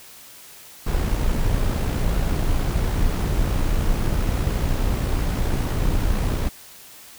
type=noise with amplitude modulation; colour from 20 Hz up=brown; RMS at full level=-19 dBFS; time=0.86-6.49 s; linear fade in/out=10 ms; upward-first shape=sine; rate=60.1 Hz; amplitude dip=40%; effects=white hiss -44 dBFS RMS until 7.18 s